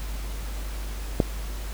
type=click; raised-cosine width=2 ms; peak=-5 dBFS; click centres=1.202 s; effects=added 50 Hz sine -30 dBFS peak until 1.73 s + pink hiss -41 dBFS RMS until 1.73 s